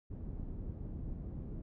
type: low-pass noise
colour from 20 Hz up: pink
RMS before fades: -42 dBFS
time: 0.1-1.62 s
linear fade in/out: 10 ms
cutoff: 230 Hz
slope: 12 dB/octave
effects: none